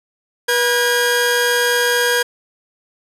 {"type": "tone pair together", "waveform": "sawtooth", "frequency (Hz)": [484.3, 1629], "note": ["B4", "G#6"], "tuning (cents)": [-34, -34], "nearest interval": "octave + major sixth", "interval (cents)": 2100, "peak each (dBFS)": [-13, -13], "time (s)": [0.48, 2.23], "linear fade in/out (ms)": 10, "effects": ["resampled to 32000 Hz", "7-bit"]}